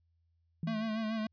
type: tone with exponential decay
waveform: sine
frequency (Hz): 164.81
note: E3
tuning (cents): 0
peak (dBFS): -31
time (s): 0.63-1.04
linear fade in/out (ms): 2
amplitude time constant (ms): 88
type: tone with vibrato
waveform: square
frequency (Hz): 220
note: A3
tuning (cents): 0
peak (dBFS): -33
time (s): 0.67-1.27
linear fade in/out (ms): 5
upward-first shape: sine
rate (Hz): 6.9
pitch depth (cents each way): 45
effects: added 83 Hz sine -70 dBFS peak until 1.32 s + resampled to 11025 Hz